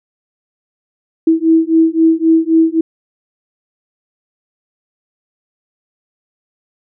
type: beating tone pair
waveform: sine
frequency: 322.9 / 326.7 Hz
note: E4 / E4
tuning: -36 / -15 cents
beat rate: 3.8 Hz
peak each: -11 dBFS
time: 1.27-2.81 s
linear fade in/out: 5 ms
effects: none